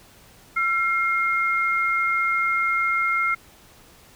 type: tone pair together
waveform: sine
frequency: 1357.1 / 2132 Hz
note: E6 / C7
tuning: +50 / +32 cents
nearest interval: minor sixth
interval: 782 cents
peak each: -22 dBFS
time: 0.56-3.35 s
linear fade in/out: 10 ms
effects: pink hiss -51 dBFS RMS until 4.15 s